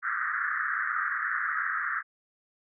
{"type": "band-pass noise", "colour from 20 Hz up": "pink", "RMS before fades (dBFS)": -30, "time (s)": [0.02, 2.03], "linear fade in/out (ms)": 50, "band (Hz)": [1200, 1900], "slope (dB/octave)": 96, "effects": []}